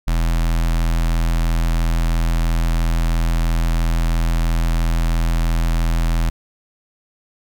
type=tone with notch filter; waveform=square; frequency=41.5 Hz; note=E1; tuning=12 cents sharp; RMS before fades=-17 dBFS; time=0.07-6.3 s; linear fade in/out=10 ms; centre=420 Hz; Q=1.4; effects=none